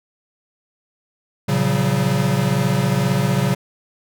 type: chord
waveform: square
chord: Gb major seventh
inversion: first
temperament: equal with one note detuned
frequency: 116.54 / 138.59 / 174.61 / 189.87 Hz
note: Bb2 / Db3 / F3 / Gb3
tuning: 0 / 0 / 0 / +45 cents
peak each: -24 / -20 / -26 / -22 dBFS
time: 1.48-3.55 s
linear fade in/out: 10 ms
effects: none